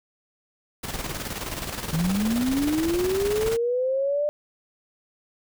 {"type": "noise with tremolo", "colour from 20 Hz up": "pink", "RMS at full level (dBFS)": -30, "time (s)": [0.83, 3.57], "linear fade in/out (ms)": 10, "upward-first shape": "square", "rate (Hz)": 19, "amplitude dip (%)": 50}
{"type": "linear sweep", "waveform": "sine", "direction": "up", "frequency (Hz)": [155.9, 598], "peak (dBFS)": -21, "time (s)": [1.93, 4.29], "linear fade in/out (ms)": 0}
{"effects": []}